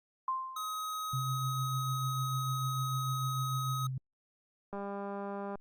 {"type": "tone with exponential decay", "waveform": "sine", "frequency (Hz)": 1046.5, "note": "C6", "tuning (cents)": 0, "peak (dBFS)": -28, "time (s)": [0.28, 0.97], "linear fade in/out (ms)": 2, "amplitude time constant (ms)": 150}
{"type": "tone", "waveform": "square", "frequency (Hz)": 1265, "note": "D#6", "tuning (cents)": 28, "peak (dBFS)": -36, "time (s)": [0.56, 3.87], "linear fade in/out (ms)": 5}
{"type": "tone with tremolo", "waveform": "sine", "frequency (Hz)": 130.81, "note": "C3", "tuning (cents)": 0, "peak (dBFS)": -31, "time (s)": [1.13, 3.98], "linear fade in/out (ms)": 5, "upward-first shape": "sine", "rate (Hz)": 6.7, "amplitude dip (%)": 35}
{"type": "click train", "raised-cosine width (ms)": 1, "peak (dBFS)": -27, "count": 166, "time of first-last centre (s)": [4.73, 5.555], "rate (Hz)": 200}
{"effects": ["Opus 48 kbps"]}